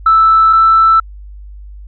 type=tone pair in turn; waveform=sine; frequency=1318 / 1324.5 Hz; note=E6 / E6; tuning=-1 / +8 cents; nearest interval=unison; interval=9 cents; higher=second; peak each=-4 dBFS; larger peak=neither; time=0.06-0.53 / 0.53-1 s; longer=neither; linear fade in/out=5 ms; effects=tanh soft clip ceiling 0 dBFS + added 50 Hz sine -29 dBFS peak until 1.87 s